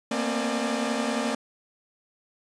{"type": "tone cluster", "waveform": "sawtooth", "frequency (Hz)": [229.6, 240.8, 264.4, 599, 845], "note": ["A#3", "B3", "C4", "D5", "G#5"], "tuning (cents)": [-26, -44, 18, 34, 30], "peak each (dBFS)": [-25, -30, -27, -28, -34], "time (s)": [0.11, 1.35], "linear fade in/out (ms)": 5, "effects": ["resampled to 22050 Hz"]}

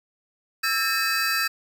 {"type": "tone cluster", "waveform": "square", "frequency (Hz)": [1327, 1613, 1812, 2559, 4663], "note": ["E6", "G6", "A#6", "D#7", "D8"], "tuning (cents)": [11, 49, -50, 48, -13], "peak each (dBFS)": -29, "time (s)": [0.63, 1.48], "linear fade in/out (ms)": 10, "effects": []}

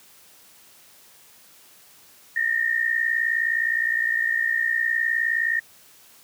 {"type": "tone pair together", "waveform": "sine", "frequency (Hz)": [1810.5, 1870], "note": ["A6", "A#6"], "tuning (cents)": [49, 5], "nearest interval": "minor second", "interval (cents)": 56, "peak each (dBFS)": -23, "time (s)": [2.36, 5.6], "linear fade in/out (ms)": 5, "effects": ["white hiss -52 dBFS RMS until 6.23 s", "high-pass 80 Hz 12 dB/octave"]}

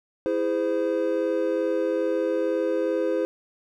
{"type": "chord", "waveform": "triangle", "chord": "E augmented", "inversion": "none", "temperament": "just", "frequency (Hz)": [329.6, 412, 515], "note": ["E4", "G#4", "B#4"], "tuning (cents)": [0, -14, -28], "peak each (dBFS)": [-25, -26, -23], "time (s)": [0.26, 3.25], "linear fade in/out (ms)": 0, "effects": []}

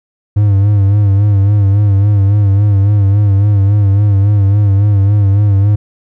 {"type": "tone with vibrato", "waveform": "triangle", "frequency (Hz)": 100.9, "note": "G#2", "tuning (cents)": -49, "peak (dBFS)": -4, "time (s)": [0.36, 5.76], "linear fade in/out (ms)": 10, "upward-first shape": "sine", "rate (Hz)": 3.6, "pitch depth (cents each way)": 62, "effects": []}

